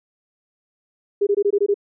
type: tone bursts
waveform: sine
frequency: 405.5 Hz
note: G#4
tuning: 41 cents flat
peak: -14 dBFS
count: 7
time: 1.21-1.743 s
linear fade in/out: 10 ms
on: 59 ms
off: 20 ms
effects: none